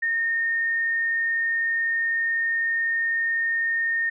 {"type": "tone", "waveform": "sine", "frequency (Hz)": 1834, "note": "A#6", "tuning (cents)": -29, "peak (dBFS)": -21, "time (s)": [0.02, 4.1], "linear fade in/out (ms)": 10, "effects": []}